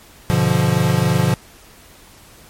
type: chord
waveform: square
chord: G dominant seventh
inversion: none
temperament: equal with one note detuned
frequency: 100.12 / 123.47 / 146.83 / 174.61 Hz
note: G2 / B2 / D3 / F3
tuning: +37 / 0 / 0 / 0 cents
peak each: -24 / -19 / -20 / -19 dBFS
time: 0.3-1.34 s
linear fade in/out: 0 ms
effects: pink hiss -45 dBFS RMS until 2.49 s + MP3 64 kbps